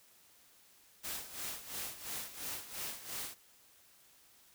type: noise with tremolo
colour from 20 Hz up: white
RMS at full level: -40 dBFS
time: 1.03-3.35 s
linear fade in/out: 20 ms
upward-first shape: sine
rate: 2.9 Hz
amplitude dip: 75%
effects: white hiss -64 dBFS RMS until 4.54 s